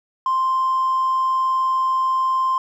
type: tone with hard clipping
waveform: sine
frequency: 1046.5 Hz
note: C6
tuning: in tune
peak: -17 dBFS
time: 0.26-2.58 s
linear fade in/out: 2 ms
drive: 1 dB
effects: none